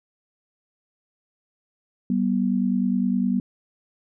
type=tone pair together; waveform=sine; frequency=192.9 / 242.7 Hz; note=G3 / B3; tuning=-28 / -30 cents; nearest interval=major third; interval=398 cents; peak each=-22 dBFS; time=2.1-3.4 s; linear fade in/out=2 ms; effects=none